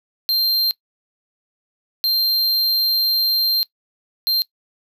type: tone bursts at uneven times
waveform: square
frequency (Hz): 4168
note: C8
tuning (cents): -7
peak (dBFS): -16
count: 3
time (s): 0.29-0.71 / 2.04-3.63 / 4.27-4.42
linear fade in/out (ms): 0
effects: noise-tail reverb RT60 0.1 s tail -20 dB re dry